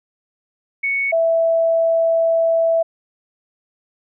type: tone pair in turn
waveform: sine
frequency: 2219 / 659.7 Hz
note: C#7 / E5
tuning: +1 / +1 cents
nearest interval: octave + major sixth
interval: 2100 cents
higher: first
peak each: -17 / -13 dBFS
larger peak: second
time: 0.83-1.12 / 1.12-2.83 s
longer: second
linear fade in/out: 10 ms
effects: none